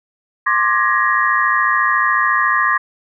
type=tone cluster; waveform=sine; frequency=1062 / 1176 / 1672 / 1880 Hz; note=C6 / D6 / G#6 / A#6; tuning=+25 / +2 / +11 / +14 cents; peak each=-18 dBFS; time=0.46-2.78 s; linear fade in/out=10 ms; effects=none